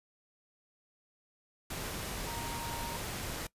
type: tone in noise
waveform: sine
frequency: 932.3 Hz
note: A#5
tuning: in tune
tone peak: -41 dBFS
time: 2.27-2.97 s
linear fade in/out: 5 ms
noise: pink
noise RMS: -39 dBFS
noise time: 1.7-3.47 s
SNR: -5 dB
effects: noise-tail reverb RT60 0.1 s tail -20 dB re dry + resampled to 32000 Hz